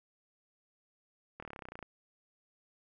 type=slowing click train; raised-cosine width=0.5 ms; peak=-29 dBFS; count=15; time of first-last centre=1.4-1.827 s; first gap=25 ms; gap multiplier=1.03; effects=none